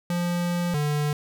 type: tone pair in turn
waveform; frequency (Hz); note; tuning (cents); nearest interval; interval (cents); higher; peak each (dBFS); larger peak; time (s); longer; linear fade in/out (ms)
square; 174.61 / 148.05; F3 / D3; 0 / +14; minor third; 286; first; -24 / -23; second; 0.1-0.74 / 0.74-1.13; first; 2
effects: none